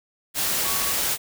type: tone in noise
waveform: sine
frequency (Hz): 1123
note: C#6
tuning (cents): +22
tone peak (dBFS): -34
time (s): 0.62-0.95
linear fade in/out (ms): 50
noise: white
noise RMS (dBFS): -24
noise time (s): 0.34-1.18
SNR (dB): -13
effects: none